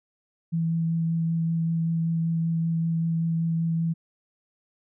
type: tone with vibrato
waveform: sine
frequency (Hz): 164.81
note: E3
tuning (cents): 0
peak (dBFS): -22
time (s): 0.52-3.94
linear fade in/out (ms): 20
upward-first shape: sine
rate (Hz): 5.2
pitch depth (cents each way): 10
effects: none